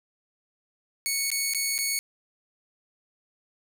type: tone with dropouts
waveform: 10% pulse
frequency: 2217 Hz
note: C#7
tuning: in tune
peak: -16 dBFS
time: 1.06-1.99 s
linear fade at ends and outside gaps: 0 ms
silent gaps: 1.303-1.316 / 1.536-1.547 / 1.78-1.788 s
effects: none